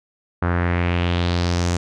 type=tone with low-pass filter sweep; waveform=sawtooth; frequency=87.31 Hz; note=F2; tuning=in tune; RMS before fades=-20 dBFS; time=0.42-1.77 s; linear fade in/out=5 ms; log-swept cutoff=1400 to 7200 Hz; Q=2.6; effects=none